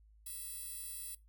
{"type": "tone with high-pass filter", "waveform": "10% pulse", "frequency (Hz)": 661, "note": "E5", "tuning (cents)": 5, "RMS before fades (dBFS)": -45, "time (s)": [0.26, 1.15], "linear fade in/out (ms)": 5, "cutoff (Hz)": 11000, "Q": 0.96, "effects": ["noise-tail reverb RT60 0.2 s tail -20 dB re dry", "added 53 Hz sine -60 dBFS peak until 1.28 s"]}